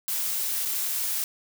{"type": "noise with dropouts", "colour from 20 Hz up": "blue", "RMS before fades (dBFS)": -28, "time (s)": [0.08, 1.24], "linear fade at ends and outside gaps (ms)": 0, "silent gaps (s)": [0.652, 0.657], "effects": []}